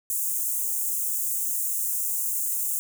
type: high-pass noise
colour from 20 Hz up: white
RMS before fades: -27 dBFS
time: 0.1-2.79 s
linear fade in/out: 0 ms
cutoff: 6800 Hz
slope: 48 dB/octave
effects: none